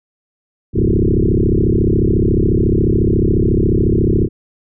sine tone with frequency modulation, 128.1 Hz, C3, 36 cents flat, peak -10 dBFS, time 0.73-4.29 s, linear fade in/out 50 ms, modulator 34.1 Hz, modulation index 7.9, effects none

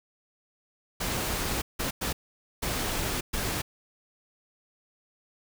pink noise bursts at uneven times, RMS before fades -30 dBFS, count 5, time 1-1.62 / 1.79-1.91 / 2.01-2.13 / 2.62-3.21 / 3.33-3.62 s, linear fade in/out 10 ms, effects none

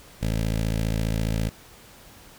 15% pulse tone with notch filter, 54.8 Hz, A1, 6 cents flat, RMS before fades -25 dBFS, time 0.21-1.5 s, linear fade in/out 20 ms, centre 1100 Hz, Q 1, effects pink hiss -49 dBFS RMS until 2.38 s

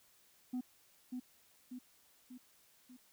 sine tone with echo, 250.7 Hz, B3, 26 cents sharp, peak -33 dBFS, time 0.53-0.61 s, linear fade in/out 10 ms, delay 590 ms, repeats 4, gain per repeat -5 dB, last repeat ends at 2.97 s, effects tanh soft clip ceiling -35 dBFS + white hiss -68 dBFS RMS until 3.12 s

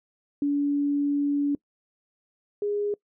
sine tone pair in turn, 286.4 / 411.5 Hz, D4 / G#4, -43 / -16 cents, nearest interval tritone, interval 627 cents, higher second, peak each -21 / -24 dBFS, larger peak first, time 0.42-1.55 / 2.62-2.94 s, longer first, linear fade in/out 2 ms, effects noise-tail reverb RT60 0.1 s tail -24 dB re dry

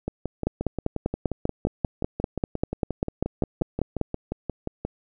two click trains, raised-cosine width 2 ms, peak -9 / -14 dBFS, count 19 / 28, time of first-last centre 0.47-4.013 / 0.08-4.85 s, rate 5.08 / 5.66 Hz, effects none

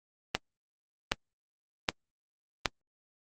click train, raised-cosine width 0.2 ms, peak -7 dBFS, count 4, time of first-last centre 0.35-2.658 s, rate 1.3 Hz, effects Opus 32 kbps

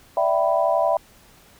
sine chord, E minor seventh, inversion third, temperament equal with one note detuned, 587.3 / 659.3 / 769.6 / 987.8 Hz, D5 / E5 / G5 / B5, 0 / 0 / -32 / 0 cents, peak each -23 / -20 / -24 / -25 dBFS, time 0.17-0.97 s, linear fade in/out 2 ms, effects pink hiss -52 dBFS RMS until 1.59 s

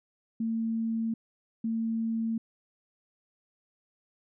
sine tone pair in turn, 225.9 / 225.9 Hz, A3 / A3, +46 / +46 cents, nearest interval unison, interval 0 cents, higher neither, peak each -27 dBFS, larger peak neither, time 0.4-1.14 / 1.64-2.38 s, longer neither, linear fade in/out 5 ms, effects none

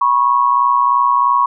sine tone pair together, 977 / 1100 Hz, B5 / C#6, -19 / -14 cents, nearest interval major second, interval 205 cents, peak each -14 / -12 dBFS, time 0.01-1.46 s, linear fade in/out 5 ms, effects none

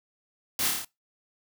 white noise with echo, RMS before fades -28 dBFS, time 0.59-0.68 s, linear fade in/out 2 ms, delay 28 ms, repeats 6, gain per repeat -2 dB, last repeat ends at 0.848 s, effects noise-tail reverb RT60 0.2 s tail -22 dB re dry

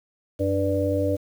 harmonic tone with a mistuned harmonic, 98 Hz, G2, in tune, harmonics 1 / 3 / 5 / 6, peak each -26 / -26 / -26 / -26 dBFS, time 0.39-1.17 s, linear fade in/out 20 ms, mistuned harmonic 1, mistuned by -71 cents, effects 8-bit

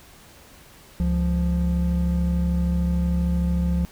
triangle tone pair together, 69.3 / 174.63 Hz, C#2 / F3, 0 / 0 cents, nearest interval octave + major third, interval 1600 cents, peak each -20 dBFS, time 1-3.85 s, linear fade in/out 0 ms, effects pink hiss -49 dBFS RMS until 3.91 s

